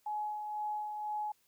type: tone with tremolo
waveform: sine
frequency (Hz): 844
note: G#5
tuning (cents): +28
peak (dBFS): -33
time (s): 0.06-1.32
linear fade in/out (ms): 5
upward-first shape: sine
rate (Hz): 2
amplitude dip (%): 40
effects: white hiss -72 dBFS RMS until 1.47 s